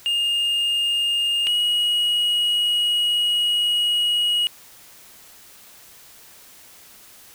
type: tone pair in turn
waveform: triangle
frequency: 2828 / 2899 Hz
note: F7 / F#7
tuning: +21 / -36 cents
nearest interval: unison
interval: 43 cents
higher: second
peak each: -17 / -16 dBFS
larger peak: second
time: 0.06-1.47 / 1.47-4.47 s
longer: second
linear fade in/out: 0 ms
effects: white hiss -47 dBFS RMS until 7.34 s